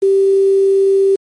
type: tone with quantisation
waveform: sine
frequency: 390 Hz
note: G4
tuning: 9 cents flat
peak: -8 dBFS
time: 0.02-1.16 s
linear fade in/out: 10 ms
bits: 6
effects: MP3 48 kbps